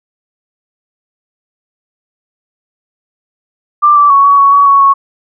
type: tone with pitch steps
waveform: sine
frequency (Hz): 1184 / 1163 / 1112 / 1127 / 1115 / 1130 / 1114 / 1105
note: D6 / D6 / C#6 / C#6 / C#6 / C#6 / C#6 / C#6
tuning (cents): +14 / -17 / +5 / +28 / +10 / +33 / +8 / -6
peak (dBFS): -3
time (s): 3.82-4.94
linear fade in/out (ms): 20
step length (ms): 140
effects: none